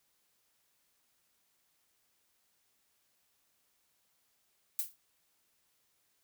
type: noise with exponential decay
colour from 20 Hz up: violet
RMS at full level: -30 dBFS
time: 4.79-4.96 s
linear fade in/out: 1 ms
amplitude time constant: 35 ms
effects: white hiss -75 dBFS RMS until 6.23 s